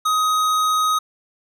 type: tone with tanh clipping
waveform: sine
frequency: 1257 Hz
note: D#6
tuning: 17 cents sharp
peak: -18 dBFS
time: 0.05-0.99 s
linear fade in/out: 10 ms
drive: 18 dB
effects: none